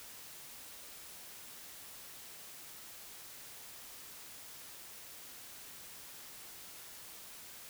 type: silence
effects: white hiss -51 dBFS RMS until 7.69 s